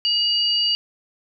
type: tone pair together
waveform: sine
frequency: 2888 / 4649 Hz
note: F#7 / D8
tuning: -43 / -18 cents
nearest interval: minor sixth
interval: 825 cents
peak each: -20 dBFS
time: 0.05-0.75 s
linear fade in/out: 0 ms
effects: none